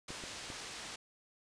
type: low-pass noise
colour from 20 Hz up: white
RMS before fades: -46 dBFS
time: 0.08-0.96 s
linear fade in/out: 5 ms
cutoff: 6100 Hz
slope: 12 dB/octave
type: clicks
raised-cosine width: 2 ms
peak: -32 dBFS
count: 3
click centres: 0.105 / 0.238 / 0.502 s
effects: resampled to 22050 Hz